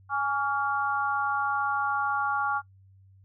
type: chord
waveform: sine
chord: Db major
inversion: second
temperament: equal with one note detuned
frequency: 830.6 / 1134.6 / 1396.9 Hz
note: Ab5 / Db6 / F6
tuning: 0 / +40 / 0 cents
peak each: -29 dBFS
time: 0.09-2.62 s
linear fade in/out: 50 ms
effects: noise-tail reverb RT60 0.1 s tail -19 dB re dry + added 96 Hz sine -53 dBFS peak until 3.24 s